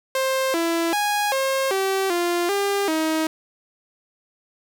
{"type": "tone with pitch steps", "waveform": "sawtooth", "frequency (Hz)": [528, 334.1, 827, 536, 385.8, 347.9, 400.4, 316.8], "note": ["C5", "E4", "G#5", "C5", "G4", "F4", "G4", "D#4"], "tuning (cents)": [16, 23, -8, 42, -28, -7, 37, 31], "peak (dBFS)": -16, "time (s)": [0.15, 3.27], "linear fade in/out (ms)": 2, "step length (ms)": 390, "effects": []}